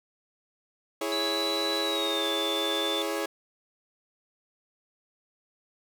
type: chord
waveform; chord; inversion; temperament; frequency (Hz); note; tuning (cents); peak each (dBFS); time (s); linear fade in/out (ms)
sawtooth; C# minor; first; equal; 329.6 / 415.3 / 554.4; E4 / G#4 / C#5; 0 / 0 / 0; -29; 1.01-3.26; 5
type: tone with pitch glide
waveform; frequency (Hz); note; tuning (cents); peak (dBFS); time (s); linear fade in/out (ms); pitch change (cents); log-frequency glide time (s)
sine; 3951 to 3520; B7 to A7; 0 to 0; -29; 1.12-3.02; 0; -200; 1.82-2.29
effects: none